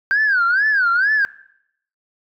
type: tone with vibrato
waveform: sine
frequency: 1549 Hz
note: G6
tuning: 21 cents flat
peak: -12 dBFS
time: 0.11-1.25 s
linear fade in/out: 0 ms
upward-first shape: sine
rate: 2.2 Hz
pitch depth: 210 cents each way
effects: noise-tail reverb RT60 0.7 s tail -19 dB re dry + tanh soft clip ceiling -10 dBFS